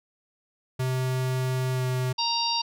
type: tone with pitch glide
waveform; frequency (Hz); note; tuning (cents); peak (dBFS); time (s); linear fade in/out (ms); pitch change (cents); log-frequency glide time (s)
square; 129 to 127.81; C3 to C3; -24 to -40; -25; 0.79-2.13; 10; -16; 1.74-1.83
type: harmonic tone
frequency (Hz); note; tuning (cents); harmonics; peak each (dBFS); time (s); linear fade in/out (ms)
932.3; A#5; 0; 1 / 3 / 4 / 5 / 6; -28 / -33 / -33 / -27 / -34; 2.18-2.62; 10
effects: none